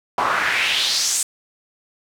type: noise with band-pass filter sweep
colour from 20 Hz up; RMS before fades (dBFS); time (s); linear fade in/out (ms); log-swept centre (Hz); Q
pink; -20; 0.18-1.23; 2; 960 to 8400; 3
effects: none